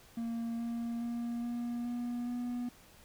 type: tone with pitch steps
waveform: triangle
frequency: 231.3 / 233.7 / 236.2 / 238.6 / 241.1 / 243.6 Hz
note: A#3 / A#3 / A#3 / A#3 / B3 / B3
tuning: -13 / +5 / +23 / +41 / -41 / -24 cents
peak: -32 dBFS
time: 0.17-2.69 s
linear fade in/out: 5 ms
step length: 420 ms
effects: pink hiss -59 dBFS RMS until 3.04 s